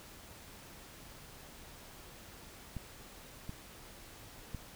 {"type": "clicks", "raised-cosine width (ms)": 5, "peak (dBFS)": -28, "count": 3, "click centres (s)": [2.767, 3.494, 4.547], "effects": ["pink hiss -53 dBFS RMS until 4.75 s"]}